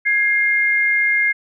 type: tone pair together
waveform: sine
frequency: 1661.2 / 2119 Hz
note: G#6 / C7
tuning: 0 / +21 cents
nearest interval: major third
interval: 421 cents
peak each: -19 / -15 dBFS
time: 0.05-1.33 s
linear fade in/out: 20 ms
effects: none